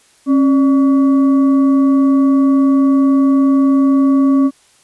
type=tone with frequency modulation; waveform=sine; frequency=271.8 Hz; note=C#4; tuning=34 cents flat; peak=-8 dBFS; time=0.26-4.51 s; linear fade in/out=50 ms; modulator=861 Hz; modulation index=0.27; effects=white hiss -51 dBFS RMS until 4.83 s + resampled to 24000 Hz